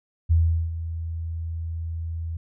sine tone with ADSR envelope, 82.41 Hz, E2, in tune, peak -14 dBFS, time 0.29-2.37 s, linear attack 24 ms, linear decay 390 ms, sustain -13 dB, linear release 4 ms, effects none

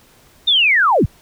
sine linear sweep, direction down, 3700 to 33.74 Hz, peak -10 dBFS, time 0.47-1.06 s, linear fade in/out 10 ms, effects pink hiss -50 dBFS RMS until 1.21 s

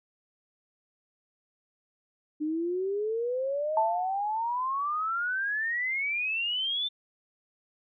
sine exponential sweep, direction up, 298.4 to 3581 Hz, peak -27 dBFS, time 2.4-6.89 s, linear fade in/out 20 ms
sine tone with exponential decay, 883 Hz, A5, 6 cents sharp, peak -20 dBFS, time 3.77-4.37 s, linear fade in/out 2 ms, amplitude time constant 130 ms
effects none

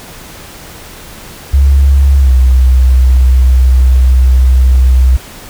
sine tone with pitch glide, 68.8 to 63.82 Hz, C#2 to C2, -12 to -43 cents, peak -3 dBFS, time 1.53-5.17 s, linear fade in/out 10 ms, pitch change -131 cents, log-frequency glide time 2.18-2.33 s, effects pink hiss -31 dBFS RMS until 5.49 s

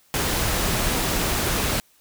pink noise, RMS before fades -23 dBFS, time 0.14-1.8 s, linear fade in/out 0 ms, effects white hiss -59 dBFS RMS until 2 s

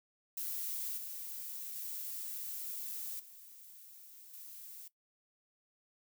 violet noise with level steps, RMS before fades -39 / -44 / -42 / -55 / -50 dBFS, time 0.37-4.88 s, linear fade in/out 5 ms, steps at 0.97 / 1.75 / 3.19 / 4.33 s, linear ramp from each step 10 ms, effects noise-tail reverb RT60 0.1 s tail -17 dB re dry

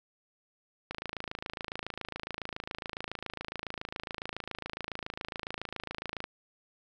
click train, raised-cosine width 0.3 ms, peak -20 dBFS, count 146, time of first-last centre 0.91-6.241 s, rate 27.2 Hz, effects none

